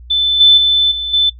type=tone with level steps; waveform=sine; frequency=3520 Hz; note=A7; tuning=in tune; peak=-10 / -3 / -8 / -17 / -8 dBFS; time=0.1-1.3 s; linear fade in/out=10 ms; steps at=0.4 / 0.57 / 0.91 / 1.13 s; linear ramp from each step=10 ms; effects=noise-tail reverb RT60 0.1 s tail -20 dB re dry + added 60 Hz sine -33 dBFS peak until 1.39 s